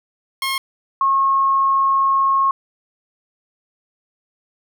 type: tone pair in turn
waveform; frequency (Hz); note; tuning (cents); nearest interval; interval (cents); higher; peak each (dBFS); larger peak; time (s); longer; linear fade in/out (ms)
15% pulse / sine; 1075 / 1086.2; C6 / C#6; +47 / -36; unison; 17; second; -13; neither; 0.42-0.58 / 1.01-2.51; second; 2
effects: none